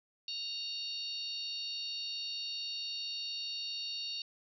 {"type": "harmonic tone with a mistuned harmonic", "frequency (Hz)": 932.3, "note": "A#5", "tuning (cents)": 0, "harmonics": [3, 4, 5, 6], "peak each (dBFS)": [-44, -43, -39, -50], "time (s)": [0.28, 4.22], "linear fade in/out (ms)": 2, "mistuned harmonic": 5, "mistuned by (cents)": -74, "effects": []}